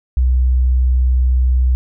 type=tone; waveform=sine; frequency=63.1 Hz; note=B1; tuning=38 cents sharp; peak=-10 dBFS; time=0.17-1.75 s; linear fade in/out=0 ms; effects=none